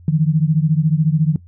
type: beating tone pair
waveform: sine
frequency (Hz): 151.9 / 165.9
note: D#3 / E3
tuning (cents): -41 / +11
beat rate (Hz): 14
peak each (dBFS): -14 / -17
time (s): 0.08-1.36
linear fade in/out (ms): 2
effects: noise-tail reverb RT60 0.1 s tail -19 dB re dry + added 87 Hz sine -40 dBFS peak until 1.47 s